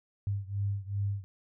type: beating tone pair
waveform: sine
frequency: 99.3 / 101.9 Hz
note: G2 / G#2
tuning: +23 / -32 cents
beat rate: 2.6 Hz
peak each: -32 / -34 dBFS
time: 0.27-1.24 s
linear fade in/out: 0 ms
effects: none